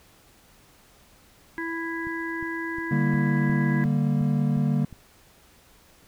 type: harmonic tone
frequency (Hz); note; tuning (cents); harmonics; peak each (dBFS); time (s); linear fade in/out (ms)
330.7; E4; +6; 1 / 3 / 5 / 6; -31 / -37 / -33 / -37; 1.58-3.84; 0
type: click train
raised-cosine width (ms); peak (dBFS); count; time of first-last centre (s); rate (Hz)
5; -29; 9; 2.07-4.927; 2.8
type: chord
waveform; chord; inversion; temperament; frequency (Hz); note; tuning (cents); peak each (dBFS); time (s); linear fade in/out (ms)
triangle; G minor; second; equal; 146.83 / 196 / 233.1; D3 / G3 / Bb3; 0 / 0 / 0; -21 / -25 / -24; 2.91-4.85; 5
effects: pink hiss -56 dBFS RMS until 6.07 s